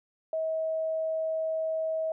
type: tone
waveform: sine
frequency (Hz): 640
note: D#5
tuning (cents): +49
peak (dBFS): -27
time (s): 0.33-2.12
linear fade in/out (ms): 2
effects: none